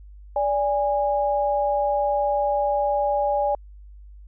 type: tone pair together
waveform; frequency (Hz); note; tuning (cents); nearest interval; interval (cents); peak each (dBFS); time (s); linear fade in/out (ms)
sine; 582.2 / 821; D5 / G#5; -15 / -20; tritone; 595; -22; 0.36-3.55; 2
effects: added 50 Hz sine -41 dBFS peak until 4.27 s